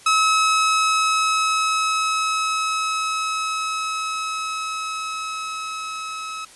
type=tone with level ramp; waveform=sawtooth; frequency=1287 Hz; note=E6; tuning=42 cents flat; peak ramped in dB=-11 to -25 dBFS; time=0.06-6.45 s; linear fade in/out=5 ms; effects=white hiss -46 dBFS RMS until 6.55 s + resampled to 24000 Hz